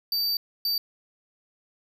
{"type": "tone bursts at uneven times", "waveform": "square", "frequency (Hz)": 4633, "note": "D8", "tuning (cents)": -24, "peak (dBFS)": -24, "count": 2, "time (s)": [[0.12, 0.37], [0.65, 0.78]], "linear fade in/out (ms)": 2, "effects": []}